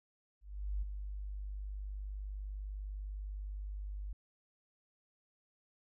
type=tone with ADSR envelope; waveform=sine; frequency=49.89 Hz; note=G1; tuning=31 cents sharp; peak=-32 dBFS; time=0.41-4.13 s; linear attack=410 ms; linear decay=13 ms; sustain=-7 dB; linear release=3 ms; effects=none